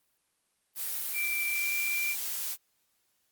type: noise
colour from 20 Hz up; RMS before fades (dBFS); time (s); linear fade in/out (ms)
blue; -34; 0.75-2.57; 50
type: tone with pitch glide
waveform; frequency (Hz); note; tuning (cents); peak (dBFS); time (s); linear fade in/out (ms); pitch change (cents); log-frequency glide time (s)
sine; 2346 to 2361; D7 to D7; -2 to +9; -29; 1.13-2.16; 50; +11; 1.49-1.79
effects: white hiss -74 dBFS RMS until 3.31 s + Opus 32 kbps